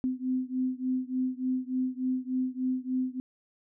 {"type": "beating tone pair", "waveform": "sine", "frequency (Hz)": [255.1, 258.5], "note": ["C4", "C4"], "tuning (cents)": [-44, -21], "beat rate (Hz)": 3.4, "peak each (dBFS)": [-30, -31], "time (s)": [0.04, 3.2], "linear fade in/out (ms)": 0, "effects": []}